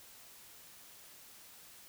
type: silence
effects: white hiss -56 dBFS RMS until 1.88 s